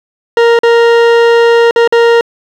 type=tone with dropouts; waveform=40% pulse; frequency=466.7 Hz; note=A#4; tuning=2 cents sharp; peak=-3 dBFS; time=0.37-2.21 s; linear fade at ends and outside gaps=2 ms; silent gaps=0.59-0.633 / 1.71-1.76 / 1.876-1.924 s; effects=low-pass 3000 Hz 12 dB/octave + 7-bit